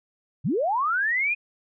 sine linear sweep, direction up, 100 to 2500 Hz, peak -21 dBFS, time 0.44-1.35 s, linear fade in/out 20 ms, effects none

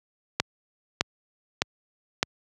click train, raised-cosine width 0.2 ms, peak -3 dBFS, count 4, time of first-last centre 0.4-2.229 s, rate 1.64 Hz, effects high-pass 80 Hz 12 dB/octave

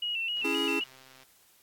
sine tone with vibrato, 2794 Hz, F7, in tune, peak -29 dBFS, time 0.02-0.84 s, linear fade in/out 5 ms, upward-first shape square, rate 3.8 Hz, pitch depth 62 cents each way
click train, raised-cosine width 0.2 ms, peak -36 dBFS, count 114, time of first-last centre 0.37-1.233 s, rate 131 Hz
square chord, C# minor, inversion none, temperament just, 277.2 / 332.6 / 415.8 Hz, C#4 / E4 / G#4, 0 / +16 / +2 cents, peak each -34 dBFS, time 0.44-0.8 s, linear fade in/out 10 ms
effects white hiss -62 dBFS RMS until 1.62 s + AAC 64 kbps

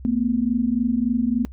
sine tone pair together, 226.2 / 249.7 Hz, A3 / B3, +48 / +19 cents, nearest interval major second, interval 171 cents, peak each -21 dBFS, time 0.05-1.45 s, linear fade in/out 0 ms, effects noise-tail reverb RT60 0.1 s tail -23 dB re dry + added 65 Hz sine -36 dBFS peak until 1.52 s

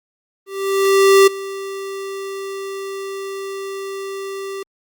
square tone with ADSR envelope, 391 Hz, G4, 4 cents flat, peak -7 dBFS, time 0.46-4.63 s, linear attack 810 ms, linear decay 11 ms, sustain -19 dB, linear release 4 ms, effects Opus 24 kbps

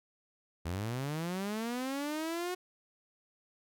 sawtooth linear sweep, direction up, 79 to 366.9 Hz, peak -30 dBFS, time 0.65-2.55 s, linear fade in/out 10 ms, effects none

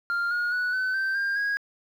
sine tone with pitch steps, 1396.9 / 1435.3 / 1474.8 / 1515.4 / 1557.1 / 1600 / 1644 Hz, F6 / F6 / F#6 / F#6 / G6 / G6 / G#6, 0 / +47 / -6 / +41 / -12 / +35 / -18 cents, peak -21 dBFS, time 0.1-1.57 s, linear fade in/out 0 ms, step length 210 ms, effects tanh soft clip ceiling -23 dBFS + 9-bit

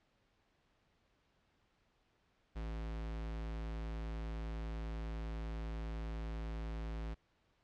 square tone, 55 Hz, A1, in tune, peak -40 dBFS, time 2.55-7.15 s, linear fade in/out 20 ms, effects pink hiss -75 dBFS RMS until 7.63 s + low-pass 4000 Hz 12 dB/octave

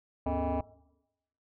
sine tone with frequency modulation, 277.2 Hz, C#4, in tune, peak -26 dBFS, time 0.26-0.61 s, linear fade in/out 5 ms, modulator 176 Hz, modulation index 3.4, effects noise-tail reverb RT60 0.9 s tail -21 dB re dry + tanh soft clip ceiling -26 dBFS

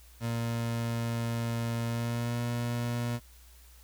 30% pulse tone with pitch glide, 116.54 to 119.4 Hz, A#2 to A#2, 0 to +42 cents, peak -27 dBFS, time 0.2-3.2 s, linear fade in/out 50 ms, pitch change +42 cents, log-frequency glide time 1.85-2.39 s, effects added 60 Hz sine -53 dBFS peak until 3.83 s + white hiss -59 dBFS RMS until 3.83 s

